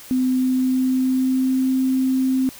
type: tone with pitch glide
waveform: sine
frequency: 256.3 to 261.2 Hz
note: C4 to C4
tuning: -36 to -3 cents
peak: -16 dBFS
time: 0.11-2.49 s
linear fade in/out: 0 ms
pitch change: +33 cents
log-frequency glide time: 0.24-1.7 s
effects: white hiss -41 dBFS RMS until 2.59 s